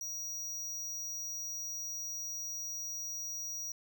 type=tone; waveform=square; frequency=5760 Hz; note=F#8; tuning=47 cents flat; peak=-38 dBFS; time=0.01-3.72 s; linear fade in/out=2 ms; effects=none